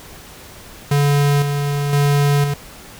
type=tone with tremolo; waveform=square; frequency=143.4 Hz; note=D3; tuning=41 cents flat; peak=-13 dBFS; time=0.91-2.54 s; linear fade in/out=5 ms; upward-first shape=square; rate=0.98 Hz; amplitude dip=45%; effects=pink hiss -39 dBFS RMS until 2.99 s